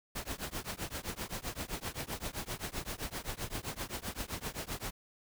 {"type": "noise with tremolo", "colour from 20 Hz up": "pink", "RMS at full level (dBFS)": -36, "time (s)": [0.15, 4.91], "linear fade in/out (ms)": 10, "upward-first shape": "triangle", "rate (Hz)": 7.7, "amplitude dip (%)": 100, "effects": []}